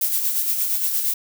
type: noise with tremolo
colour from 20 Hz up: violet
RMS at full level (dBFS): -20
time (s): 0.01-1.14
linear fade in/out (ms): 5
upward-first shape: sine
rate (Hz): 8.6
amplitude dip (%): 45
effects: none